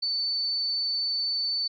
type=tone; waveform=sine; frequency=4512 Hz; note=C#8; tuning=30 cents sharp; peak=-25 dBFS; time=0.02-1.68 s; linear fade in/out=10 ms; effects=none